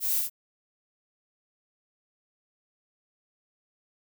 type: noise with echo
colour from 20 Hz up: violet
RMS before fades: -28 dBFS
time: 0-0.24 s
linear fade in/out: 50 ms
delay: 59 ms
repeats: 1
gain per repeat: -2 dB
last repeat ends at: 0.299 s
effects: none